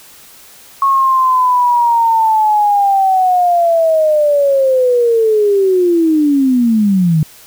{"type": "linear sweep", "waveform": "sine", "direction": "down", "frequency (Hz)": [1100, 150.4], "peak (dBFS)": -8, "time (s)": [0.82, 7.23], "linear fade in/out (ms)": 2, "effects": ["white hiss -40 dBFS RMS until 7.46 s"]}